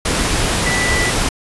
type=tone in noise; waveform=sine; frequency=1975 Hz; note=B6; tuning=in tune; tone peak=-18 dBFS; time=0.66-1.1 s; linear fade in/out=5 ms; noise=pink; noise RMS=-17 dBFS; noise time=0.05-1.29 s; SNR=-4 dB; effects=resampled to 24000 Hz

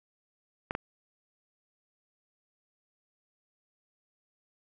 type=clicks; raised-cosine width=0.5 ms; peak=-16 dBFS; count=2; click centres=0.709 / 0.751 s; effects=none

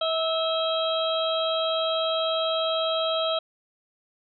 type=harmonic tone with a mistuned harmonic; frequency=646 Hz; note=E5; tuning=35 cents flat; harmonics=1 / 2 / 4 / 5 / 6; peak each=-25 / -30 / -41 / -30 / -32 dBFS; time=0.01-3.39 s; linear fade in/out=5 ms; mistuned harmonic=2; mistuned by=+19 cents; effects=none

